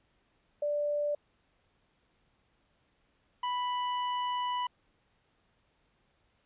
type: tone pair in turn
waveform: sine / 45% pulse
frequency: 587.3 / 987.7 Hz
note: D5 / B5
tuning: 0 / 0 cents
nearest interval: major sixth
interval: 900 cents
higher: second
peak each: -28 / -30 dBFS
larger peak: first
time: 0.62-1.15 / 3.43-4.67 s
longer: second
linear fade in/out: 5 ms
effects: pink hiss -72 dBFS RMS until 6.45 s + resampled to 8000 Hz